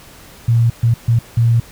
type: tone bursts at uneven times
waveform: sine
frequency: 116.54 Hz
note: A#2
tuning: in tune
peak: -9 dBFS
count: 4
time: 0.48-0.7 / 0.83-0.94 / 1.08-1.19 / 1.37-1.6 s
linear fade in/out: 5 ms
effects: pink hiss -41 dBFS RMS until 1.71 s